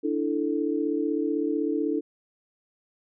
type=chord; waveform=sine; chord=D suspended second; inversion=none; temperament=equal; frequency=293.7 / 329.6 / 440 Hz; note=D4 / E4 / A4; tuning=0 / 0 / 0 cents; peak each=-27 / -28 / -29 dBFS; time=0.03-2.01 s; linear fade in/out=20 ms; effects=none